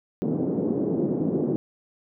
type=band-pass noise; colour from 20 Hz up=white; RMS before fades=-25 dBFS; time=0.22-1.56 s; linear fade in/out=0 ms; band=160 to 390 Hz; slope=24 dB/octave; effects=none